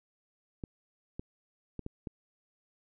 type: clicks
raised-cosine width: 3 ms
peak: -25 dBFS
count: 5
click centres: 0.638 / 1.195 / 1.793 / 1.864 / 2.072 s
effects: none